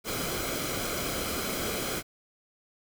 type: noise with comb filter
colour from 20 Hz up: pink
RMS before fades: -32 dBFS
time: 0.04-2.03 s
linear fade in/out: 50 ms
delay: 1.1 ms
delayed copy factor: -0.6
effects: none